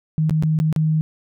sine tone with dropouts, 156.6 Hz, D#3, 11 cents sharp, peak -15 dBFS, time 0.18-1.01 s, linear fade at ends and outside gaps 0 ms, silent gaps 0.296-0.308 / 0.425-0.435 / 0.589-0.6 / 0.727-0.762 s, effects none

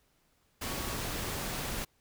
sine tone in noise, 1119 Hz, C#6, 16 cents sharp, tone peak -47 dBFS, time 0.68-0.97 s, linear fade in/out 10 ms, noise pink, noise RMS -36 dBFS, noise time 0.61-1.85 s, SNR -14 dB, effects pink hiss -71 dBFS RMS until 2 s

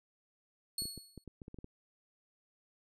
25% pulse tone with exponential decay, 4366 Hz, C#8, 27 cents flat, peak -28 dBFS, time 0.78-1.24 s, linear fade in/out 2 ms, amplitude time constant 99 ms
clicks, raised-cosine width 3 ms, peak -34 dBFS, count 10, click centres 0.821 / 0.855 / 0.977 / 1.177 / 1.277 / 1.418 / 1.481 / 1.544 / 1.587 / 1.644 s
effects none

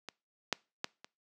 clicks, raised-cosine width 0.2 ms, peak -24 / -11 / -15 / -30 dBFS, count 4, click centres 0.087 / 0.527 / 0.844 / 1.045 s, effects noise-tail reverb RT60 0.3 s tail -24 dB re dry + high-pass 200 Hz 12 dB/octave

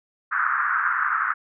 pink band-pass noise, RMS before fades -23 dBFS, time 0.31-1.34 s, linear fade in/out 20 ms, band 1200 to 1600 Hz, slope 48 dB/octave, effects none

